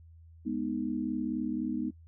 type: chord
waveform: sine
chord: G# minor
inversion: none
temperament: equal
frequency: 207.7 / 246.9 / 311.1 Hz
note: G#3 / B3 / D#4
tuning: 0 / 0 / 0 cents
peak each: -36 / -33 / -34 dBFS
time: 0.45-1.91 s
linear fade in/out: 20 ms
effects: noise-tail reverb RT60 0.1 s tail -21 dB re dry + added 82 Hz sine -51 dBFS peak until 2.07 s